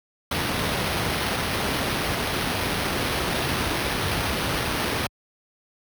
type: noise with sample-and-hold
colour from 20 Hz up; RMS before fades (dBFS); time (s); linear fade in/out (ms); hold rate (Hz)
pink; -25; 0.31-5.07; 5; 7350
effects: high-pass 60 Hz 12 dB/octave